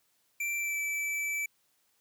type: tone with pitch glide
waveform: square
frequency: 2349 to 2315 Hz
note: D7 to D7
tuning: 0 to -25 cents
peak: -31 dBFS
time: 0.4-1.46 s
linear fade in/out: 5 ms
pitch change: -25 cents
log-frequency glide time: 0.57-0.78 s
effects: white hiss -72 dBFS RMS until 2 s + high-pass 60 Hz 12 dB/octave